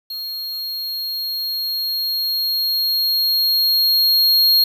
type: tone with level ramp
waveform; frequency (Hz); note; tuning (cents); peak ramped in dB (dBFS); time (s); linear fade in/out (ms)
square; 4260; C8; +30; -26 to -11; 0.1-4.64; 5
effects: 8-bit